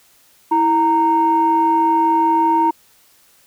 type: tone pair together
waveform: sine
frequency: 327.5 / 926.3 Hz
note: E4 / A#5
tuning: -11 / -11 cents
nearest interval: octave + tritone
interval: 1800 cents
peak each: -17 / -12 dBFS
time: 0.51-2.71 s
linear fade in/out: 10 ms
effects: tanh soft clip ceiling -6 dBFS + white hiss -53 dBFS RMS until 3.46 s